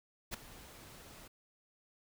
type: noise with ADSR envelope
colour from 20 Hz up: pink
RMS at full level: -36 dBFS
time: 0.31-1.28 s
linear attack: 30 ms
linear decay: 7 ms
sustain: -18 dB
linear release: 8 ms
effects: none